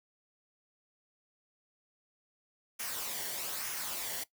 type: noise with flanger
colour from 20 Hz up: white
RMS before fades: -38 dBFS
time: 2.79-4.24 s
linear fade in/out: 10 ms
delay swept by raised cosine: 0.24 to 0.8 ms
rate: 1.1 Hz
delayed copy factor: -0.5
effects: noise-tail reverb RT60 0.1 s tail -18 dB re dry